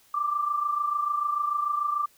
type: tone pair together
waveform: sine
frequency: 1174.7 / 1201.5 Hz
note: D6 / D6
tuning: 0 / +39 cents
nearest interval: unison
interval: 39 cents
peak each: -25 / -31 dBFS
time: 0.14-2.06 s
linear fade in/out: 5 ms
effects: white hiss -60 dBFS RMS until 2.17 s